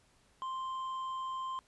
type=tone with hard clipping; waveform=sine; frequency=1046.5 Hz; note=C6; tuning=in tune; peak=-37 dBFS; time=0.42-1.59 s; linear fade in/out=0 ms; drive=4 dB; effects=pink hiss -68 dBFS RMS until 1.67 s + resampled to 24000 Hz